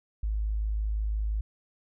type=tone; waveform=sine; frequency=52.9 Hz; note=G#1; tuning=33 cents sharp; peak=-26 dBFS; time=0.23-1.41 s; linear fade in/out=5 ms; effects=none